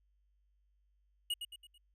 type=tone with echo; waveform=square; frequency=2886 Hz; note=F#7; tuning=44 cents flat; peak=-33 dBFS; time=1.3-1.34 s; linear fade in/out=5 ms; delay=110 ms; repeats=4; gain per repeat=-7 dB; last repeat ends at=1.78 s; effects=added 50 Hz sine -70 dBFS peak until 1.94 s